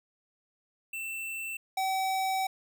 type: tone pair in turn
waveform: square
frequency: 2677 / 763.7 Hz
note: E7 / G5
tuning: +26 / -45 cents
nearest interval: octave + minor seventh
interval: 2171 cents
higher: first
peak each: -35 / -28 dBFS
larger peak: second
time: 0.93-1.57 / 1.77-2.47 s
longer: second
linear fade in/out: 5 ms
effects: none